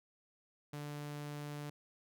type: tone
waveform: sawtooth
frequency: 146.83 Hz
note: D3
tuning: in tune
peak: -38 dBFS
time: 0.73-1.7 s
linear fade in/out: 5 ms
effects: none